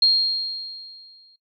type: tone with exponential decay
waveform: sine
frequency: 4230 Hz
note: C8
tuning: 18 cents sharp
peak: -11 dBFS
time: 0.02-1.36 s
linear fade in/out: 5 ms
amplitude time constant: 290 ms
effects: noise-tail reverb RT60 0.1 s tail -21 dB re dry